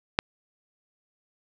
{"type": "click", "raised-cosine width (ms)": 0.3, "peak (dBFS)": -4, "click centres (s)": 0.189, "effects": []}